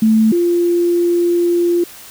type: tone pair in turn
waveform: sine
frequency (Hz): 220 / 346.7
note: A3 / F4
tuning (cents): 0 / -13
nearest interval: minor sixth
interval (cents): 787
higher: second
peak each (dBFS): -8 / -11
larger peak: first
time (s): 0.02-0.32 / 0.32-1.84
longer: second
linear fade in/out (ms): 5
effects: white hiss -37 dBFS RMS until 2.1 s